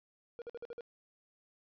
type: tone bursts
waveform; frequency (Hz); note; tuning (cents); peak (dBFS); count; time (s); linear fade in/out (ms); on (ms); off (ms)
triangle; 473.9; A#4; +28; -39; 6; 0.39-0.808; 0; 28; 50
effects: resampled to 11025 Hz